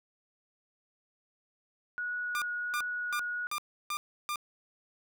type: tone with vibrato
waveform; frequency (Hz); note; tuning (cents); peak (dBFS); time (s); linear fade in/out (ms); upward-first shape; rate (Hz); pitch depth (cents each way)
sine; 1457; F#6; -27; -32; 1.98-3.47; 0; triangle; 1.4; 10
type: tone bursts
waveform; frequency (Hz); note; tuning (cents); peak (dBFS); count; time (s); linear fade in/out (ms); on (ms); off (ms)
sawtooth; 1198; D6; +34; -28; 6; 2.35-4.358; 0; 68; 320
effects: none